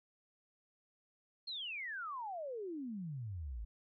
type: exponential sweep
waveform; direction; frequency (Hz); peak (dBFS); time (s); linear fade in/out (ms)
sine; down; 4324 to 50; -40; 1.47-3.65; 10
effects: none